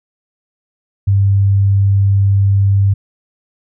sine tone, 98.9 Hz, G2, 16 cents sharp, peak -8 dBFS, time 1.07-2.94 s, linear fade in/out 10 ms, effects none

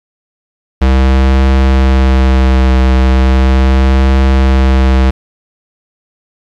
square tone with vibrato, 65.41 Hz, C2, in tune, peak -6 dBFS, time 0.81-5.11 s, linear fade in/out 10 ms, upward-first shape triangle, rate 0.37 Hz, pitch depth 24 cents each way, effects low-pass 4000 Hz 12 dB/octave + 7-bit

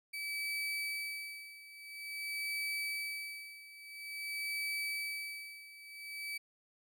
35% pulse tone with tremolo, 2298 Hz, D7, 38 cents flat, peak -33 dBFS, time 0.13-6.38 s, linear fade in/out 10 ms, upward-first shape sine, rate 0.49 Hz, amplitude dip 85%, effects none

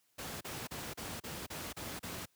pink noise bursts, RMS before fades -42 dBFS, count 8, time 0.18-2.258 s, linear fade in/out 10 ms, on 230 ms, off 34 ms, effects white hiss -74 dBFS RMS until 2.35 s + high-pass 80 Hz 12 dB/octave

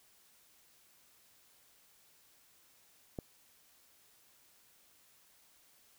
click, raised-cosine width 2 ms, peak -25 dBFS, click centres 3.188 s, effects white hiss -66 dBFS RMS until 5.98 s

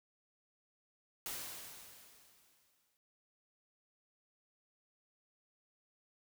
white noise with exponential decay, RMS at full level -41 dBFS, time 1.26-2.97 s, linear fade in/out 0 ms, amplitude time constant 370 ms, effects none

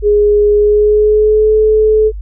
sine tone with pitch glide, 415.3 to 431.9 Hz, G#4 to A4, 0 to -32 cents, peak -6 dBFS, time 0.02-2.12 s, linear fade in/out 50 ms, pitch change +68 cents, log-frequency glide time 0.55-1.55 s, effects added 50 Hz sine -21 dBFS peak until 2.21 s

